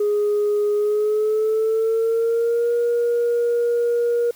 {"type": "tone with pitch glide", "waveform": "sine", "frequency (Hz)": [415.3, 474.3], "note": ["G#4", "A#4"], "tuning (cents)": [0, 30], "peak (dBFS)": -15, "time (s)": [0, 4.31], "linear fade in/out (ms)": 5, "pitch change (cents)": 230, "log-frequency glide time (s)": [0.75, 2.73], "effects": ["tanh soft clip ceiling -14 dBFS", "white hiss -49 dBFS RMS until 4.35 s"]}